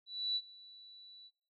sine tone with ADSR envelope, 3951 Hz, B7, in tune, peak -30 dBFS, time 0.06-1.31 s, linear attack 300 ms, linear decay 51 ms, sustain -22 dB, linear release 47 ms, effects noise-tail reverb RT60 0.4 s tail -18 dB re dry

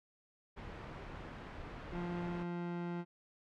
pink noise, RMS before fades -46 dBFS, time 0.56-2.44 s, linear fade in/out 20 ms
30% pulse tone with pitch glide, 174.61 to 173.6 Hz, F3 to F3, 0 to -10 cents, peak -35 dBFS, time 1.91-3.05 s, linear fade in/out 50 ms, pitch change -10 cents, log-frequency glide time 2.07-2.78 s
effects low-pass 2000 Hz 12 dB/octave

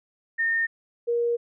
sine tone pair in turn, 1826 / 472.6 Hz, A#6 / A#4, -36 / +24 cents, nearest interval octave + major seventh, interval 2340 cents, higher first, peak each -21 dBFS, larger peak neither, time 0.38-0.67 / 1.07-1.37 s, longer second, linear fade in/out 20 ms, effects none

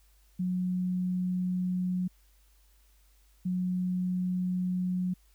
sine tone pair in turn, 182 / 182 Hz, F#3 / F#3, -28 / -28 cents, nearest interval unison, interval 0 cents, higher neither, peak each -27 dBFS, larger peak neither, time 0.39-2.08 / 3.45-5.14 s, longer neither, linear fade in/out 10 ms, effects added 50 Hz sine -60 dBFS peak until 5.34 s + white hiss -68 dBFS RMS until 5.34 s

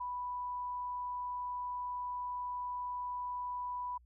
sine tone, 987.8 Hz, B5, in tune, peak -36 dBFS, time 0-3.98 s, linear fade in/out 10 ms, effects added 60 Hz sine -60 dBFS peak until 4.05 s

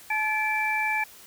sine tone cluster, 862 / 1721 / 2338 Hz, A5 / A6 / D7, -36 / -39 / -8 cents, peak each -28 / -30 / -26 dBFS, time 0.1-1.04 s, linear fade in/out 5 ms, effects white hiss -49 dBFS RMS until 1.26 s

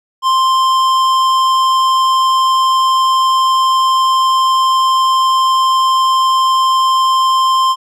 sine tone with tanh clipping, 1048 Hz, C6, 2 cents sharp, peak -11 dBFS, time 0.22-7.76 s, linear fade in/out 50 ms, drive 14 dB, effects none

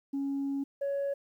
sine tone pair in turn, 277 / 559.1 Hz, C#4 / C#5, -1 / +15 cents, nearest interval octave, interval 1216 cents, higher second, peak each -28 / -27 dBFS, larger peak second, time 0.13-0.64 / 0.81-1.14 s, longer first, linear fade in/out 10 ms, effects tanh soft clip ceiling -27 dBFS + 11-bit

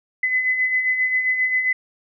sine beating tone pair, 2014 / 2021.5 Hz, B6 / B6, +33 / +40 cents, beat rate 7.5 Hz, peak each -27 / -18 dBFS, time 0.23-1.73 s, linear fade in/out 5 ms, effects none

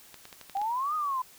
clicks, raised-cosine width 0.2 ms, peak -27 dBFS, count 7, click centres 0.143 / 0.254 / 0.328 / 0.413 / 0.497 / 0.57 / 0.616 s
sine exponential two-way sweep, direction up then down, 770 to 1259 to 1001 Hz, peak -27 dBFS, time 0.55-1.22 s, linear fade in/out 5 ms, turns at 0.95 s
effects white hiss -54 dBFS RMS until 1.38 s

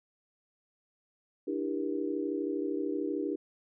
sine chord, E half-diminished seventh, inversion third, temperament just, 296.7 / 329.6 / 395.6 / 474.7 Hz, D4 / E4 / G4 / Bb4, +18 / 0 / +16 / +31 cents, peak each -34 / -36 / -35 / -39 dBFS, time 1.47-3.36 s, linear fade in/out 10 ms, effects none

